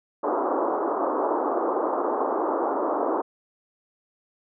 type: band-pass noise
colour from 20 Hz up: pink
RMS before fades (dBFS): -25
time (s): 0.23-3.22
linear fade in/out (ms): 10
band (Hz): 290 to 1200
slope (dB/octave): 48
effects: none